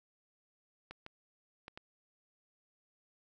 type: clicks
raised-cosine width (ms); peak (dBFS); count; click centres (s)
0.3; -30; 4; 0.91 / 1.064 / 1.681 / 1.775
effects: none